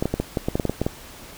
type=clicks; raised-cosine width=2 ms; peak=-8 dBFS; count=12; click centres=0.025 / 0.056 / 0.14 / 0.2 / 0.372 / 0.485 / 0.555 / 0.598 / 0.653 / 0.696 / 0.816 / 0.865 s; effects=pink hiss -42 dBFS RMS until 1.37 s